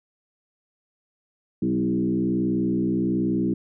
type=tone with frequency modulation; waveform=sine; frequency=258.4 Hz; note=C4; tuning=21 cents flat; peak=-20 dBFS; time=1.62-3.54 s; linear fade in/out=5 ms; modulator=61.3 Hz; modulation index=1.6; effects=none